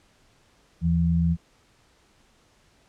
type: tone pair together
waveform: sine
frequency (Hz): 79.88 / 167.7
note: D#2 / E3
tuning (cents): +46 / +30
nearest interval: octave + minor second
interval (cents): 1284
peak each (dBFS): -24 / -20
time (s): 0.81-1.37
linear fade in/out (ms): 50
effects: pink hiss -61 dBFS RMS until 2.88 s + low-pass 8000 Hz 12 dB/octave